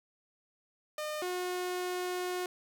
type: tone pair in turn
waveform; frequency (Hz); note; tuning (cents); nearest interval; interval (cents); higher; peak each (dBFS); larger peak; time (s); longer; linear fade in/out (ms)
sawtooth; 607 / 361.6; D#5 / F#4; -43 / -40; major sixth; 897; first; -31 / -29; second; 0.98-1.22 / 1.22-2.46; second; 2
effects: none